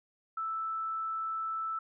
sine tone, 1318.5 Hz, E6, in tune, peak -32 dBFS, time 0.37-1.79 s, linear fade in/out 5 ms, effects none

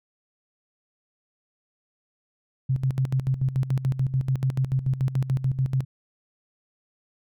sine tone with tremolo, 131.8 Hz, C3, 13 cents sharp, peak -19 dBFS, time 2.69-5.85 s, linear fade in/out 10 ms, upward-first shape square, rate 6.9 Hz, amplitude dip 75%, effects none

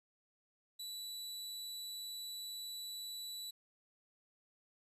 sawtooth tone, 3951 Hz, B7, in tune, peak -40 dBFS, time 0.79-3.51 s, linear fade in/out 10 ms, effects resampled to 32000 Hz + 12-bit

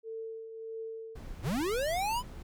sine tone with tremolo, 448 Hz, A4, 31 cents sharp, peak -36 dBFS, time 0.03-1.18 s, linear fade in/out 50 ms, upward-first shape triangle, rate 1.6 Hz, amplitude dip 55%
brown noise, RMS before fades -43 dBFS, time 1.15-2.43 s, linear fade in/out 10 ms
square linear sweep, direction up, 84.9 to 1022 Hz, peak -30 dBFS, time 1.42-2.23 s, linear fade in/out 50 ms
effects none

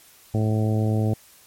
harmonic tone, 108.6 Hz, A2, 22 cents flat, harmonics 1 / 2 / 3 / 4 / 5 / 6 / 7, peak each -20 / -26 / -30 / -32 / -34 / -36 / -37 dBFS, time 0.34-1.14 s, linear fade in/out 5 ms, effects white hiss -52 dBFS RMS until 1.46 s + MP3 64 kbps

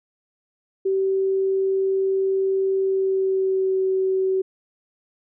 sine tone with pitch glide, 385 to 379.3 Hz, G4 to F#4, -31 to +43 cents, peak -18 dBFS, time 0.85-4.42 s, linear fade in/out 10 ms, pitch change -26 cents, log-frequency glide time 2.79-3.8 s, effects none

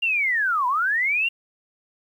sine linear two-way sweep, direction down then up, 2821 to 955 to 2821 Hz, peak -19 dBFS, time 0.02-1.29 s, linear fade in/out 10 ms, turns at 0.67 s, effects 9-bit

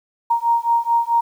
sine beating tone pair, 931 / 935.6 Hz, A#5 / A#5, -2 / +6 cents, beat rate 4.6 Hz, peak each -18 dBFS, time 0.3-1.21 s, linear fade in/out 10 ms, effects 8-bit

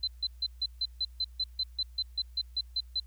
sine tone bursts, 4058 Hz, B7, 46 cents sharp, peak -27 dBFS, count 16, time 0.03-3 s, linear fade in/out 5 ms, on 45 ms, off 150 ms, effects added 60 Hz sine -47 dBFS peak until 3.06 s + white hiss -69 dBFS RMS until 3.06 s

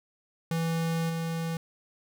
square tone with level steps, 164.81 Hz, E3, in tune, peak -27 / -30 dBFS, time 0.51-1.57 s, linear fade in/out 2 ms, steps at 1.09 s, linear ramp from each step 10 ms, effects none

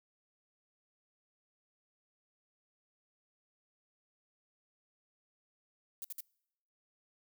violet noise bursts, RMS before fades -42 dBFS, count 3, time 6.02-6.206 s, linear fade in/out 0 ms, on 24 ms, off 57 ms, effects noise-tail reverb RT60 0.8 s tail -26 dB re dry

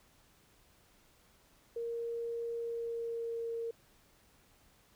sine tone with pitch glide, 466.2 to 461.1 Hz, A#4 to A#4, 0 to -19 cents, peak -35 dBFS, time 1.76-3.71 s, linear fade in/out 5 ms, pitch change -19 cents, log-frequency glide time 2.54-3.53 s, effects pink hiss -66 dBFS RMS until 4.95 s

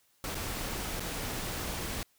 pink noise with dropouts, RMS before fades -36 dBFS, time 0.24-2.03 s, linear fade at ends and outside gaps 1 ms, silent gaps 0.346-0.352 / 0.997-1.004 s, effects white hiss -69 dBFS RMS until 2.18 s

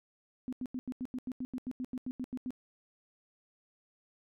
sine tone bursts, 253.4 Hz, B3, 45 cents sharp, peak -34 dBFS, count 16, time 0.48-2.506 s, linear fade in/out 0 ms, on 46 ms, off 86 ms, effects none

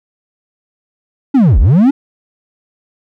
triangle linear two-way sweep, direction down then up, 291.6 to 38.04 to 291.6 Hz, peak -3 dBFS, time 1.34-1.91 s, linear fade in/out 10 ms, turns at 1.59 s, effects none

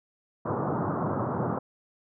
pink band-pass noise, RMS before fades -29 dBFS, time 0.45-1.59 s, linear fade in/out 10 ms, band 100 to 1300 Hz, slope 48 dB/octave, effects none

